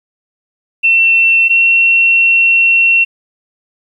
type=tone pair in turn; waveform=sine; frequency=2698 / 2720 Hz; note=E7 / F7; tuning=+40 / -46 cents; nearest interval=unison; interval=14 cents; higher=second; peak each=-6 dBFS; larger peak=neither; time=0.83-1.49 / 1.49-3.05 s; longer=second; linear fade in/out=20 ms; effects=8-bit